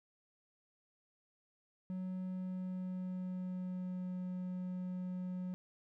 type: tone with pitch glide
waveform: triangle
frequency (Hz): 185 to 182.35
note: F#3 to F#3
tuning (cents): 0 to -25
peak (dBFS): -36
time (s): 1.9-5.54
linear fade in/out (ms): 0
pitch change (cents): -25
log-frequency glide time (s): 2.25-4.15
effects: none